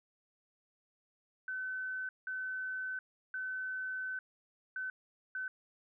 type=tone bursts at uneven times; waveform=sine; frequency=1519 Hz; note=F#6; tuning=45 cents sharp; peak=-36 dBFS; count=5; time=1.48-2.09 / 2.27-2.99 / 3.34-4.19 / 4.76-4.9 / 5.35-5.48 s; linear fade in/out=2 ms; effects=none